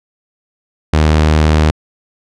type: tone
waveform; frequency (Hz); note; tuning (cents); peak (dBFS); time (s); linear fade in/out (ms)
sawtooth; 77.3; D#2; -11; -4; 0.93-1.71; 5
effects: low-pass 6000 Hz 12 dB/octave

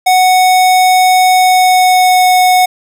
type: tone with pitch glide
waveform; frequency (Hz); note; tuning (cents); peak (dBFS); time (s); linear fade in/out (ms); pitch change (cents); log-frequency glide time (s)
square; 740 to 734.5; F#5 to F#5; 0 to -13; -6; 0.06-2.66; 10; -13; 1.34-2.31
effects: none

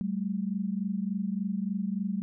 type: tone pair together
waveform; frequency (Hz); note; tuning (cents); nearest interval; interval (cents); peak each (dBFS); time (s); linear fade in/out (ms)
sine; 191.37 / 214.8; G3 / A3; -41 / -41; major second; 200; -30 / -32; 0.01-2.22; 0
effects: none

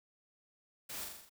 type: noise with echo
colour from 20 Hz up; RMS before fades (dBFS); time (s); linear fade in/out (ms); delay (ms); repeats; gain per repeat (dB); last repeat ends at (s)
white; -44; 0.89-1.05; 10; 41; 6; -3; 1.296
effects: none

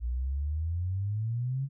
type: exponential sweep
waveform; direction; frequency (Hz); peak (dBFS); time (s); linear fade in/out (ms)
sine; up; 57.5 to 140.4; -28; 0-1.69; 50
effects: none

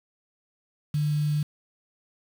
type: tone with quantisation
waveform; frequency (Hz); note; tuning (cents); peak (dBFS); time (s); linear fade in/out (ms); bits
sine; 149.1; D3; +27; -22; 0.94-1.43; 5; 7
effects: none

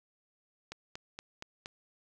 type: click train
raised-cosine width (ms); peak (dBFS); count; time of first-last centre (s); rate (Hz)
0.2; -24; 5; 0.72-1.659; 4.26
effects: none

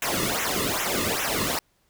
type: noise with flanger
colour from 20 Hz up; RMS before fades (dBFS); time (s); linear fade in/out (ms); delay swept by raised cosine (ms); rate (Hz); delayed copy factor
pink; -26; 0.02-1.59; 2; 0.21 to 1.31; 2.5; -0.9
effects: pink hiss -67 dBFS RMS until 1.89 s

